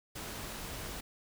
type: noise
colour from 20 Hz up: pink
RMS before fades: -42 dBFS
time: 0.15-1.01 s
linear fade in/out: 10 ms
effects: none